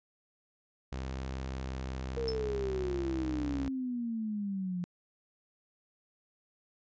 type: tone with vibrato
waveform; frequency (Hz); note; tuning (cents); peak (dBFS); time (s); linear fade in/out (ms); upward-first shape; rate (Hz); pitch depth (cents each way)
sawtooth; 65.41; C2; 0; -32; 0.92-3.69; 5; sine; 0.62; 10
type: exponential sweep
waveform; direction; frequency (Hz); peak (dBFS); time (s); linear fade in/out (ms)
sine; down; 471.8 to 174.61; -32; 2.17-4.84; 0
type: tone with exponential decay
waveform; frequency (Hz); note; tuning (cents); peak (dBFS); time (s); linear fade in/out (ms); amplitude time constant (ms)
sine; 5274; E8; 0; -31; 2.28-2.38; 1; 21
effects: resampled to 16000 Hz